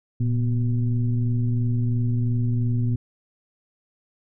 sine tone with frequency modulation, 116.54 Hz, A#2, in tune, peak -19 dBFS, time 0.2-2.96 s, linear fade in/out 5 ms, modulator 128 Hz, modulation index 0.7, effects none

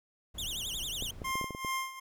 brown noise, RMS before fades -46 dBFS, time 0.34-1.32 s, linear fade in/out 10 ms
sawtooth tone with vibrato, 3239 Hz, G#7, 44 cents flat, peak -32 dBFS, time 0.38-1.11 s, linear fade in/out 5 ms, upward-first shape triangle, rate 11 Hz, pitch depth 290 cents each way
clicks, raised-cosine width 2 ms, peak -26 dBFS, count 8, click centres 1.024 / 1.218 / 1.355 / 1.413 / 1.443 / 1.507 / 1.549 / 1.648 s
25% pulse tone with tremolo, 1057 Hz, C6, 17 cents sharp, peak -27 dBFS, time 1.24-2 s, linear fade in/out 10 ms, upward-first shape sine, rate 2.5 Hz, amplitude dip 80%
effects none

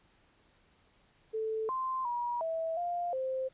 sine tone with pitch steps, 439.9 / 1042 / 960 / 652 / 700 / 523 Hz, A4 / C6 / B5 / E5 / F5 / C5, 0 / -7 / -49 / -19 / +4 / -1 cents, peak -31 dBFS, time 1.33-3.49 s, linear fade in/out 20 ms, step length 360 ms, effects pink hiss -67 dBFS RMS until 3.53 s + resampled to 8000 Hz

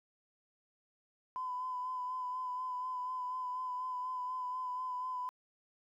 triangle tone with vibrato, 1008 Hz, B5, 35 cents sharp, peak -32 dBFS, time 1.36-5.29 s, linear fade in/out 0 ms, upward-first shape sine, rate 4.1 Hz, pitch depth 24 cents each way, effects tanh soft clip ceiling -34 dBFS

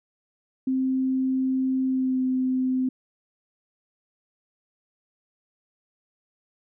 sine tone with pitch glide, 261.6 to 257.8 Hz, C4 to C4, 0 to -26 cents, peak -21 dBFS, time 0.67-2.89 s, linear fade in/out 5 ms, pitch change -26 cents, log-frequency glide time 1.86-2.22 s, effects none

